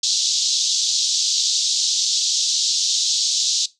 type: band-pass noise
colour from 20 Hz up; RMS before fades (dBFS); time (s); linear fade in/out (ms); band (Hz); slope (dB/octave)
pink; -20; 0.03-3.66; 5; 3600 to 7000; 48
effects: noise-tail reverb RT60 0.2 s tail -18 dB re dry